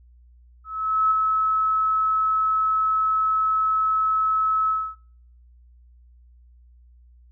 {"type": "tone with ADSR envelope", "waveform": "sine", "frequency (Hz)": 1295, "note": "E6", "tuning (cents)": -31, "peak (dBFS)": -15, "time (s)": [0.64, 4.96], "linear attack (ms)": 470, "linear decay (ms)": 14, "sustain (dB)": -3, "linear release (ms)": 270, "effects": ["noise-tail reverb RT60 0.6 s tail -25 dB re dry", "added 60 Hz sine -49 dBFS peak until 7.31 s"]}